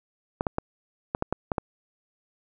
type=clicks; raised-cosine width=1 ms; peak=-11 dBFS; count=8; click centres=0.409 / 0.468 / 0.584 / 1.149 / 1.224 / 1.326 / 1.518 / 1.582 s; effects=none